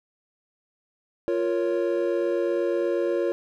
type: chord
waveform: triangle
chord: Bb minor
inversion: second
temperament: equal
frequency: 349.2 / 466.2 / 554.4 Hz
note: F4 / Bb4 / Db5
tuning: 0 / 0 / 0 cents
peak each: -23 / -26 / -25 dBFS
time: 1.28-3.32 s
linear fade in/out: 0 ms
effects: none